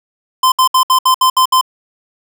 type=tone bursts; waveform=square; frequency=1033 Hz; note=C6; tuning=22 cents flat; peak=-8 dBFS; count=8; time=0.43-1.612 s; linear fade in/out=5 ms; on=90 ms; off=66 ms; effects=none